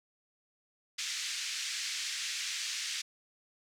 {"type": "band-pass noise", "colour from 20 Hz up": "white", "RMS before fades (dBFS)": -37, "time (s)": [0.98, 3.02], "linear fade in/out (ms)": 10, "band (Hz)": [1800, 6700], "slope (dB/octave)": 24, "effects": []}